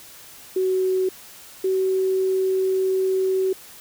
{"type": "tone pair in turn", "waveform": "sine", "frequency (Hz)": [374.3, 378.4], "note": ["F#4", "F#4"], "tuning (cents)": [20, 39], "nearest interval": "unison", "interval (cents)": 19, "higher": "second", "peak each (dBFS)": -18, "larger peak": "neither", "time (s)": [[0.56, 1.09], [1.64, 3.53]], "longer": "second", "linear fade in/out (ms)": 5, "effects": ["white hiss -44 dBFS RMS until 3.8 s"]}